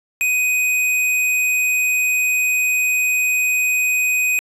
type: tone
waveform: square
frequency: 2500 Hz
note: D#7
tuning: 8 cents sharp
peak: -16 dBFS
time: 0.21-4.39 s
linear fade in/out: 0 ms
effects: resampled to 32000 Hz